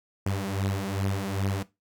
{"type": "beating tone pair", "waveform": "sawtooth", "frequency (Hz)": [96.5, 99], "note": ["G2", "G2"], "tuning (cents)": [-27, 18], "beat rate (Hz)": 2.5, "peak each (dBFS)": -26, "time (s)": [0.26, 1.63], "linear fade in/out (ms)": 5, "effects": ["noise-tail reverb RT60 0.2 s tail -17 dB re dry"]}